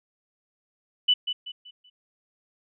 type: tone with echo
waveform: sine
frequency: 2979 Hz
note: F#7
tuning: 11 cents sharp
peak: -16 dBFS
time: 1.08-1.14 s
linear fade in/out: 10 ms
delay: 190 ms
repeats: 4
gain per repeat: -9 dB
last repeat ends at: 1.9 s
effects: none